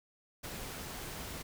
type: noise with ADSR envelope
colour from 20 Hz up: pink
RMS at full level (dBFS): -41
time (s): 0.43-1.43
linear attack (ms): 15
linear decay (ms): 32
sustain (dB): -2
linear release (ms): 17
effects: none